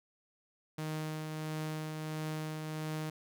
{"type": "tone with tremolo", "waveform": "sawtooth", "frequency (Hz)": 155.6, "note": "D#3", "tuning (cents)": 0, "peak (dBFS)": -31, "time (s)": [0.78, 3.1], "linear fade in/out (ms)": 5, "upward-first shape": "triangle", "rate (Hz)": 1.5, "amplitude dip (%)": 35, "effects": []}